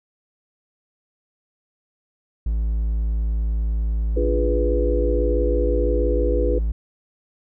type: tone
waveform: triangle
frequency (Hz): 55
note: A1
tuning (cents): 0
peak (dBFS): -17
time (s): 2.46-6.72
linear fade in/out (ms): 5
type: chord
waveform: sine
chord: D diminished seventh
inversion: none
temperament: equal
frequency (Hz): 293.7 / 349.2 / 415.3 / 493.9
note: D4 / F4 / Ab4 / Cb5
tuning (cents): 0 / 0 / 0 / 0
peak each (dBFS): -28 / -27 / -26 / -23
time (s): 4.16-6.59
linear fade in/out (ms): 10
effects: none